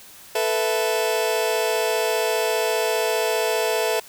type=chord; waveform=sawtooth; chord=A suspended second; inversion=none; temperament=just; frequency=440 / 495 / 660 Hz; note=A4 / B4 / E5; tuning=0 / +4 / +2 cents; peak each=-19 / -22 / -20 dBFS; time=0.35-4 s; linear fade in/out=5 ms; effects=white hiss -45 dBFS RMS until 4.08 s